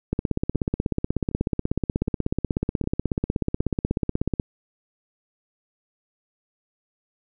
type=two click trains; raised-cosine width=3 ms; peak=-9 / -23 dBFS; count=71 / 5; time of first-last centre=0.13-4.398 / 0.55-3.603 s; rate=16.4 / 1.31 Hz; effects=none